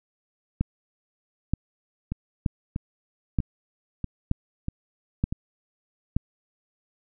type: two click trains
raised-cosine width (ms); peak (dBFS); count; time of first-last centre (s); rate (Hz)
5; -10 / -16; 7 / 6; 0.61-6.166 / 2.12-5.325; 1.08 / 1.56
effects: none